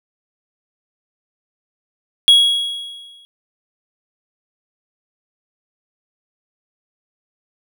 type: tone with exponential decay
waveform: triangle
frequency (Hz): 3322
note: G#7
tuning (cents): 0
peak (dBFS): -3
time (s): 2.28-3.25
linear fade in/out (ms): 0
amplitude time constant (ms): 210
effects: none